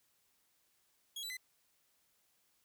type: tone with pitch steps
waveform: sawtooth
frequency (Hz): 3311 / 3954 / 2026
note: G#7 / B7 / B6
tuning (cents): -6 / +1 / +44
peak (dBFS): -38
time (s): 1.16-1.37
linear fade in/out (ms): 5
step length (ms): 70
effects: white hiss -75 dBFS RMS until 2.64 s